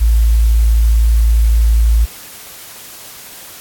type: tone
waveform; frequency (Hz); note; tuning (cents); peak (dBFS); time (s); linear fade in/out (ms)
sine; 56; A1; +31; -7; 0-2.06; 20
effects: white hiss -34 dBFS RMS until 3.6 s + AAC 64 kbps